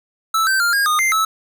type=tone with pitch steps; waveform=square; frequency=1316 / 1553 / 1399 / 1626 / 1230 / 2090 / 1302 Hz; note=E6 / G6 / F6 / G#6 / D#6 / C7 / E6; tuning=-3 / -17 / +3 / -37 / -20 / -2 / -22 cents; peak=-15 dBFS; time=0.34-1.25 s; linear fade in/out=5 ms; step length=130 ms; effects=none